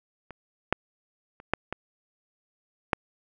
clicks, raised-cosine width 0.5 ms, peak -26 / -6 / -30 / -7 / -16 / -6 dBFS, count 6, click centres 0.307 / 0.726 / 1.401 / 1.536 / 1.726 / 2.932 s, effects none

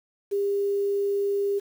sine tone with quantisation, 401.3 Hz, G4, 41 cents sharp, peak -22 dBFS, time 0.31-1.6 s, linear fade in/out 20 ms, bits 8, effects none

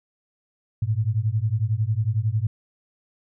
sine beating tone pair, 103.83 / 114.83 Hz, G#2 / A#2, 0 / -26 cents, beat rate 11 Hz, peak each -23 dBFS, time 0.82-2.47 s, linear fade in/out 5 ms, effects none

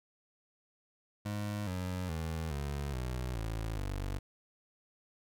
25% pulse tone with pitch steps, 103.83 / 91.44 / 80.53 / 70.92 / 62.46 / 55 / 48.44 Hz, G#2 / F#2 / E2 / C#2 / B1 / A1 / G1, 0 / -20 / -40 / +40 / +20 / 0 / -20 cents, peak -31 dBFS, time 1.25-4.19 s, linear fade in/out 10 ms, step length 420 ms, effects none

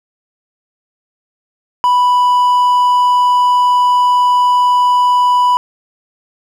triangle tone, 987.8 Hz, B5, in tune, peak -6 dBFS, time 1.84-5.57 s, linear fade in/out 0 ms, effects none

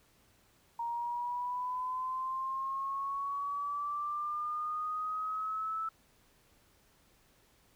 sine linear sweep, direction up, 932.3 to 1316 Hz, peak -33 dBFS, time 0.79-5.89 s, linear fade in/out 5 ms, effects pink hiss -67 dBFS RMS until 7.75 s

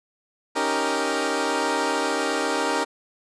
15% pulse chord, Eb dominant seventh, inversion third, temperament equal, 277.2 / 311.1 / 392 / 466.2 Hz, Db4 / Eb4 / G4 / Bb4, 0 / 0 / 0 / 0 cents, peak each -22 / -22 / -22 / -20 dBFS, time 0.55-2.85 s, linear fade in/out 20 ms, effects resampled to 22050 Hz

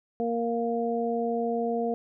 harmonic tone, 233.1 Hz, A#3, in tune, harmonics 1 / 2 / 3, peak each -30 / -28 / -31 dBFS, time 0.2-1.94 s, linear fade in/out 0 ms, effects none

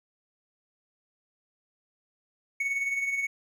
triangle tone with tremolo, 2219 Hz, C#7, 1 cent sharp, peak -23 dBFS, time 2.6-3.27 s, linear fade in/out 5 ms, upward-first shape sine, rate 19 Hz, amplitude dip 50%, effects none

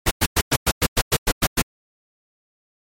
pink noise bursts, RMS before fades -17 dBFS, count 11, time 0.06-1.621 s, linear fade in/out 10 ms, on 51 ms, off 100 ms, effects MP3 64 kbps

